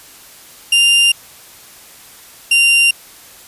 40% pulse tone pair in turn, 2794 / 2776 Hz, F7 / F7, 0 / -11 cents, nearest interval unison, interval 11 cents, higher first, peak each -7 dBFS, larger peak neither, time 0.72-1.12 / 2.51-2.91 s, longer neither, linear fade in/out 5 ms, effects white hiss -40 dBFS RMS until 3.47 s + resampled to 32000 Hz

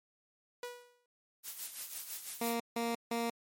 sawtooth tone with exponential decay, 487.5 Hz, B4, 23 cents flat, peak -34 dBFS, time 0.63-1.06 s, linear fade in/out 2 ms, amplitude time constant 92 ms
blue noise with tremolo, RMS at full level -39 dBFS, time 1.43-2.58 s, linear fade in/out 50 ms, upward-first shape sine, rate 6 Hz, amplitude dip 65%
15% pulse tone bursts, 233.1 Hz, A#3, in tune, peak -26 dBFS, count 3, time 2.41-3.3 s, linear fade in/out 5 ms, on 190 ms, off 160 ms
effects MP3 64 kbps

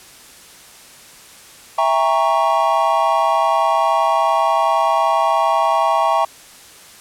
triangle chord, E diminished seventh, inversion none, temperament equal with one note detuned, 659.3 / 801.9 / 932.3 / 1108.7 Hz, E5 / G5 / Bb5 / Db6, 0 / +39 / 0 / 0 cents, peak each -17 dBFS, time 1.78-6.25 s, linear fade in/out 5 ms, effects white hiss -42 dBFS RMS until 7 s + low-pass 11000 Hz 12 dB/octave

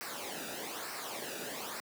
pink noise with flanger, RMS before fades -41 dBFS, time 0.01-1.8 s, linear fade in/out 0 ms, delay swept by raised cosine 0.29 to 0.95 ms, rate 1.1 Hz, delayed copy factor -0.65, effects high-pass 200 Hz 12 dB/octave

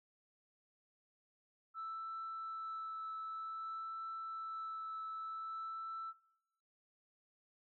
sine tone with vibrato, 1318.5 Hz, E6, in tune, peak -40 dBFS, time 1.74-6.14 s, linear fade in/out 50 ms, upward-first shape triangle, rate 0.53 Hz, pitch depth 12 cents each way, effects noise-tail reverb RT60 1.0 s tail -23 dB re dry + tanh soft clip ceiling -38 dBFS

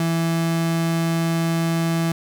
35% pulse tone, 165.6 Hz, E3, 8 cents sharp, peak -17 dBFS, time 0-2.12 s, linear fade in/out 2 ms, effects none

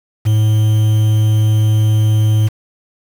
triangle tone with quantisation, 108.1 Hz, A2, 30 cents flat, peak -7 dBFS, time 0.25-2.49 s, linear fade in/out 20 ms, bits 5, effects none

